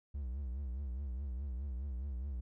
triangle tone with vibrato, 65.9 Hz, C2, 13 cents sharp, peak -35 dBFS, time 0.14-2.41 s, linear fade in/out 10 ms, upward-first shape triangle, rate 4.8 Hz, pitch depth 190 cents each way, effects none

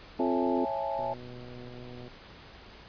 harmonic tone, 87.31 Hz, F2, in tune, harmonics 3 / 4 / 5, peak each -29 / -31 / -33 dBFS, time 0.19-0.65 s, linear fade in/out 5 ms
sine chord, A major seventh, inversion first, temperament just, 550 / 660 / 825 / 880 Hz, C#5 / E5 / G#5 / A5, -14 / +2 / -12 / 0 cents, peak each -35 dBFS, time 0.19-1.14 s, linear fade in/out 10 ms
click train, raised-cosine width 2 ms, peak -34 dBFS, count 135, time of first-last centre 0.99-2.079 s, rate 123 Hz
effects pink hiss -50 dBFS RMS until 2.88 s + resampled to 11025 Hz

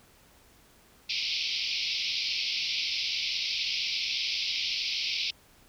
white band-pass noise, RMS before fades -31 dBFS, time 1.09-5.31 s, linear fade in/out 10 ms, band 2200 to 5400 Hz, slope 96 dB/octave, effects pink hiss -59 dBFS RMS until 5.68 s

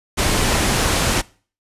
pink low-pass noise, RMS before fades -18 dBFS, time 0.17-1.22 s, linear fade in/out 20 ms, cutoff 11000 Hz, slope 24 dB/octave, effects noise-tail reverb RT60 0.4 s tail -22 dB re dry + resampled to 32000 Hz

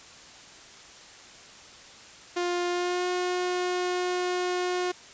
sawtooth tone with pitch glide, 352.7 to 360.3 Hz, F4 to F#4, +17 to -46 cents, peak -22 dBFS, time 2.36-4.92 s, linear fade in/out 10 ms, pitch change +37 cents, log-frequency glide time 2.7-3.07 s, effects white hiss -48 dBFS RMS until 5.13 s + resampled to 16000 Hz

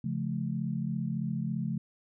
sine chord, Db augmented, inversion none, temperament just, 138.59 / 173.24 / 216.5 Hz, Db3 / F3 / A3, 0 / -14 / -28 cents, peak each -34 dBFS, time 0.04-1.78 s, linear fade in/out 5 ms, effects none

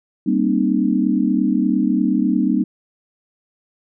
sine chord, C minor seventh, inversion second, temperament equal with one note detuned, 196 / 233.1 / 261.6 / 304.9 Hz, G3 / Bb3 / C4 / Eb4, 0 / 0 / 0 / -35 cents, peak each -20 dBFS, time 0.26-2.64 s, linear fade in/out 10 ms, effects none

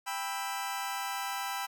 sawtooth chord, E minor, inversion first, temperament just, 791.1 / 988.9 / 1318.5 Hz, G5 / B5 / E6, +16 / +2 / 0 cents, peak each -33 / -34 / -36 dBFS, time 0.06-1.67 s, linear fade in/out 20 ms, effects none

